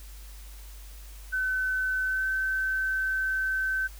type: tone with pitch glide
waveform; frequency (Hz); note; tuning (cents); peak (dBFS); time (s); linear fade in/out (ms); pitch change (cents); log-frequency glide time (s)
sine; 1519 to 1537.5; F#6 to G6; +45 to -34; -25; 1.32-3.88; 20; +21; 2.05-2.27
effects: added 50 Hz sine -42 dBFS peak until 3.99 s + white hiss -52 dBFS RMS until 3.99 s